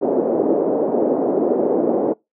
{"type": "band-pass noise", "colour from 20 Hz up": "pink", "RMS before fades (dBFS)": -18, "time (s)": [0.01, 2.14], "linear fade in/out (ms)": 20, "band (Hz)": [290, 580], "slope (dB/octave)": 24, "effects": ["noise-tail reverb RT60 0.2 s tail -24 dB re dry"]}